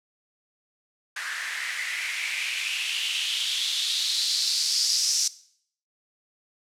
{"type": "noise with band-pass filter sweep", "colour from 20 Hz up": "blue", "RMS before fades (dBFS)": -27, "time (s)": [1.16, 5.28], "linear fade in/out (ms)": 5, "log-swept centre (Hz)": [1600, 5700], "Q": 4.5, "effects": ["noise-tail reverb RT60 0.6 s tail -18 dB re dry", "low-pass 10000 Hz 12 dB/octave"]}